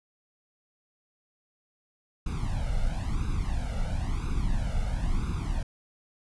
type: noise with flanger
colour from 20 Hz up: brown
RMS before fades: -28 dBFS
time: 2.26-5.63 s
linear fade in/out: 5 ms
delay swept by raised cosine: 0.79 to 1.43 ms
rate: 0.99 Hz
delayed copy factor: +0.9
effects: resampled to 24000 Hz